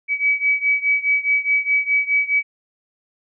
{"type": "beating tone pair", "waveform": "sine", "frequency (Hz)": [2278, 2282.8], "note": ["C#7", "D7"], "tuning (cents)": [47, -50], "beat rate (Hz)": 4.8, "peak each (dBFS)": [-18, -20], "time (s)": [0.08, 2.43], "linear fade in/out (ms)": 50, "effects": []}